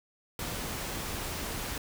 pink noise, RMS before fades -36 dBFS, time 0.39-1.78 s, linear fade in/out 2 ms, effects none

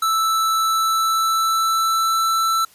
square tone with pitch glide, 1318.5 to 1329.2 Hz, E6 to E6, 0 to +14 cents, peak -17 dBFS, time 0.02-2.65 s, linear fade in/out 5 ms, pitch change +14 cents, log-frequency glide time 0.63-2.27 s, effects white hiss -51 dBFS RMS until 2.74 s + resampled to 32000 Hz

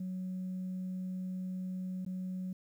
sine tone with dropouts, 185 Hz, F#3, in tune, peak -34 dBFS, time 0-2.53 s, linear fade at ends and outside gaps 5 ms, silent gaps 2.05-2.062 s, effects tanh soft clip ceiling -33 dBFS + 11-bit

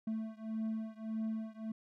triangle beating tone pair, 220 / 221.7 Hz, A3 / A3, 0 / +13 cents, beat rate 1.7 Hz, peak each -37 / -38 dBFS, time 0.07-1.72 s, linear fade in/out 5 ms, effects none

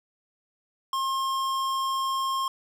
sine tone with tanh clipping, 1069 Hz, C6, 37 cents sharp, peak -27 dBFS, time 0.93-2.48 s, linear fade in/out 2 ms, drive 18 dB, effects none

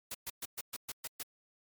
white noise bursts, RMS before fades -40 dBFS, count 8, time 0.11-1.23 s, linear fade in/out 5 ms, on 35 ms, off 120 ms, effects MP3 96 kbps

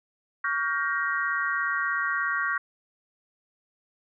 sine chord, G half-diminished seventh, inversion second, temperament just, 1128.9 / 1411.2 / 1568 / 1881.6 Hz, Db6 / F6 / G6 / Bb6, +31 / +18 / 0 / +16 cents, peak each -30 dBFS, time 0.44-2.58 s, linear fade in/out 5 ms, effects none

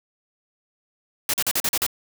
white noise bursts, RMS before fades -22 dBFS, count 7, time 1.29-1.865 s, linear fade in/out 2 ms, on 47 ms, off 41 ms, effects none

